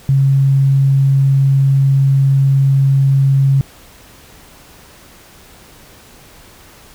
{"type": "tone", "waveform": "sine", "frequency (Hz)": 136.5, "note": "C#3", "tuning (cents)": -26, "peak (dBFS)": -8, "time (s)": [0.09, 3.61], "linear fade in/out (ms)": 0, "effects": ["pink hiss -42 dBFS RMS until 6.94 s"]}